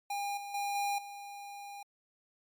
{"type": "tone with level steps", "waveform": "square", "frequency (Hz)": 808, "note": "G#5", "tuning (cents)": -48, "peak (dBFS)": [-34, -41, -33, -31, -44], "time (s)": [0.1, 1.83], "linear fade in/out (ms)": 5, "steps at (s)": [0.37, 0.54, 0.75, 0.98], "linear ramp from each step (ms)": 5, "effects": ["MP3 96 kbps"]}